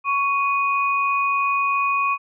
sine tone pair together, 1112 / 2485 Hz, C#6 / D#7, +5 / -3 cents, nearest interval octave + major second, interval 1392 cents, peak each -19 / -23 dBFS, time 0.04-2.18 s, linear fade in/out 50 ms, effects none

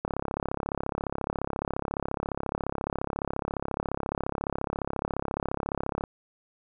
click train, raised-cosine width 1 ms, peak -15 dBFS, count 207, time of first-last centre 0.05-6.038 s, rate 34.4 Hz, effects none

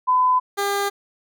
sine / 15% pulse tone pair in turn, 1009 / 401.7 Hz, B5 / G4, +37 / +42 cents, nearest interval octave + major third, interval 1595 cents, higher first, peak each -14 dBFS, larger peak neither, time 0.07-0.4 / 0.57-0.9 s, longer neither, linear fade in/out 20 ms, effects none

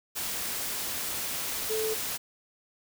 sine tone in noise, 437.6 Hz, A4, 9 cents flat, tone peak -28 dBFS, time 1.69-1.95 s, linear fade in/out 20 ms, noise white, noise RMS -33 dBFS, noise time 0.15-2.18 s, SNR +2 dB, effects none

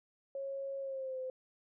sine tone with pitch glide, 547 to 516.3 Hz, C#5 to C5, -23 to -23 cents, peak -37 dBFS, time 0.35-1.3 s, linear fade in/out 2 ms, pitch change -100 cents, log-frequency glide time 0.8-1.19 s, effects none

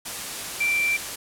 sine tone in noise, 2349 Hz, D7, in tune, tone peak -20 dBFS, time 0.6-0.97 s, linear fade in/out 10 ms, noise white, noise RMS -32 dBFS, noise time 0.05-1.16 s, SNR +9 dB, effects low-pass 12000 Hz 12 dB/octave

